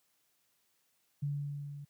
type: tone with level ramp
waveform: sine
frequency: 143.7 Hz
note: D3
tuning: 37 cents flat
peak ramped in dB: -30 to -43 dBFS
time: 1.22-1.85 s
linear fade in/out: 10 ms
effects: white hiss -75 dBFS RMS until 1.89 s + high-pass 80 Hz 12 dB/octave